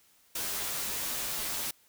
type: noise with comb filter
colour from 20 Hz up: white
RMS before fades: -34 dBFS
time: 0.35-1.71 s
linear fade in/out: 5 ms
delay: 11 ms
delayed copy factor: -0.75
effects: white hiss -64 dBFS RMS until 1.88 s